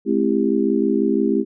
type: harmonic tone with a mistuned harmonic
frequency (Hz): 66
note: C2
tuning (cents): +16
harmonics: 3 / 4 / 5 / 6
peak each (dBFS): -21 / -21 / -21 / -21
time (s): 0.05-1.45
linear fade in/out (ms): 50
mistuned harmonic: 3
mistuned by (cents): +130
effects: none